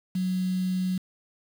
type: tone with quantisation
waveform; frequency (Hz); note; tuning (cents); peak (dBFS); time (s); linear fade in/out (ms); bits
sine; 184.6; F#3; -4; -24; 0.15-0.98; 5; 7
effects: none